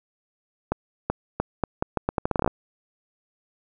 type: accelerating click train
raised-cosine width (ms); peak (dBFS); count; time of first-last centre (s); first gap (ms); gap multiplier
1; -8; 16; 0.72-2.477; 380; 0.79
effects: none